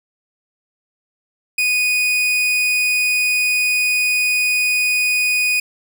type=tone; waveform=40% pulse; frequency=2480 Hz; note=D#7; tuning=6 cents flat; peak=-14 dBFS; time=1.58-5.6 s; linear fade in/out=5 ms; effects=none